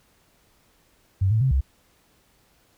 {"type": "tone with pitch steps", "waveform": "sine", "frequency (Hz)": [95.8, 110.1, 132.3, 66.6], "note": ["G2", "A2", "C3", "C2"], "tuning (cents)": [-39, 2, 20, 31], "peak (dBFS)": -17, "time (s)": [1.21, 1.61], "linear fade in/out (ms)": 10, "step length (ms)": 100, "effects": ["pink hiss -62 dBFS RMS until 2.77 s"]}